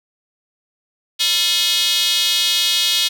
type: tone with high-pass filter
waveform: square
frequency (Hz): 194.8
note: G3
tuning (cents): -11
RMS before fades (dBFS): -17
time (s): 1.19-3.09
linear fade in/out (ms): 20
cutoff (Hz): 3500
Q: 4
effects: none